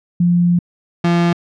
sine / 35% pulse tone pair in turn, 174.61 / 171.71 Hz, F3 / F3, 0 / -29 cents, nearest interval unison, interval 29 cents, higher first, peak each -10 dBFS, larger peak neither, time 0.2-0.59 / 1.04-1.33 s, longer first, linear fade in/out 5 ms, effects low-pass 4000 Hz 12 dB/octave

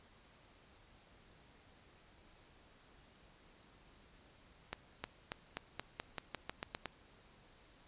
accelerating click train, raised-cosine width 0.3 ms, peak -23 dBFS, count 12, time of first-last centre 4.73-6.857 s, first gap 310 ms, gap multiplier 0.9, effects pink hiss -64 dBFS RMS until 7.87 s + resampled to 8000 Hz

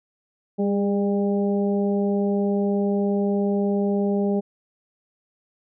harmonic tone with a mistuned harmonic, 200 Hz, G3, 35 cents sharp, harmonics 1 / 2 / 3 / 4, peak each -21 / -24 / -30 / -35 dBFS, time 0.58-4.41 s, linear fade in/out 20 ms, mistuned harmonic 2, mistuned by +24 cents, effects none

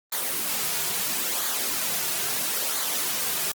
white noise with flanger, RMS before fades -27 dBFS, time 0.12-3.52 s, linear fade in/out 5 ms, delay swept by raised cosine 0.36 to 3.86 ms, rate 0.75 Hz, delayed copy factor -0.5, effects high-pass 150 Hz 12 dB/octave + Opus 24 kbps

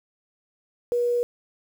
sine tone, 482 Hz, B4, 42 cents flat, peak -20 dBFS, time 0.92-1.23 s, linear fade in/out 0 ms, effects 8-bit

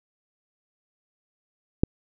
click, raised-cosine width 3 ms, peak -5 dBFS, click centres 1.835 s, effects none

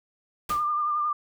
pink noise with exponential decay, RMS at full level -30 dBFS, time 0.49-0.7 s, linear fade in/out 5 ms, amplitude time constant 45 ms
sine tone with vibrato, 1199 Hz, D6, 36 cents sharp, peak -23 dBFS, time 0.5-1.13 s, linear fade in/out 5 ms, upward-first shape triangle, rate 11 Hz, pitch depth 37 cents each way
effects none

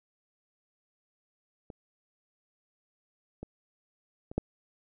clicks, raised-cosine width 2 ms, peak -29 / -26 / -28 / -14 dBFS, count 4, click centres 1.702 / 3.43 / 4.315 / 4.38 s, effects none

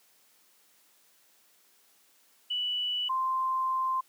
sine tone pair in turn, 2960 / 1044.5 Hz, F#7 / C6, 0 / -3 cents, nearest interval octave + tritone, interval 1803 cents, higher first, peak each -28 / -26 dBFS, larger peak second, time 2.5-3.09 / 3.09-4.01 s, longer second, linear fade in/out 10 ms, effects white hiss -64 dBFS RMS until 4.08 s + high-pass 200 Hz 12 dB/octave

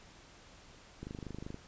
click train, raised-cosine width 3 ms, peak -29 dBFS, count 14, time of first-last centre 1.03-1.544 s, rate 25.3 Hz, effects pink hiss -57 dBFS RMS until 1.67 s + resampled to 16000 Hz

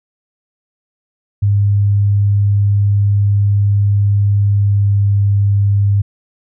sine tone with pitch glide, 101.4 to 100.7 Hz, G#2 to G2, -41 to +47 cents, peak -9 dBFS, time 1.42-6.02 s, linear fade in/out 10 ms, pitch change -12 cents, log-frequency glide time 4.42-5.03 s, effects none

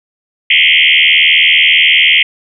sine tone with frequency modulation, 2637 Hz, E7, in tune, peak -5 dBFS, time 0.5-2.23 s, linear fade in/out 5 ms, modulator 80.9 Hz, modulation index 7.6, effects none

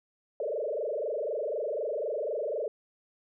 sine tone with frequency modulation, 523.3 Hz, C5, in tune, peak -29 dBFS, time 0.4-2.68 s, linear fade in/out 2 ms, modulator 24 Hz, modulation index 4.1, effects none

